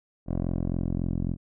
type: tone with low-pass filter sweep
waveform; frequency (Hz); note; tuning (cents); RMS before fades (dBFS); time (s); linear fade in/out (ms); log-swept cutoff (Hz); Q
10% pulse; 43.65; F1; 0; -28; 0.26-1.37; 50; 540 to 260; 0.98
effects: none